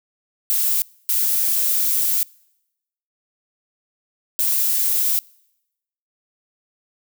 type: noise bursts at uneven times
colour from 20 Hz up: violet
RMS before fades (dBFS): -19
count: 3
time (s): 0.5-0.82 / 1.09-2.23 / 4.39-5.19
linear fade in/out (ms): 0
effects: noise-tail reverb RT60 0.9 s tail -26 dB re dry